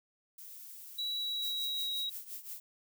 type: noise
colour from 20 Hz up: violet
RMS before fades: -49 dBFS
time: 0.38-1.93 s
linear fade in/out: 5 ms
type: tone with pitch glide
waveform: sine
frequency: 3911 to 3831 Hz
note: B7 to A#7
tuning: -18 to +47 cents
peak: -33 dBFS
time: 0.98-2.1 s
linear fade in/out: 10 ms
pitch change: -35 cents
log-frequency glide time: 1.15-1.89 s
type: noise with tremolo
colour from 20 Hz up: violet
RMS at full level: -41 dBFS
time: 1.42-2.6 s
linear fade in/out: 2 ms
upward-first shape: triangle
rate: 5.7 Hz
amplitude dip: 85%
effects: none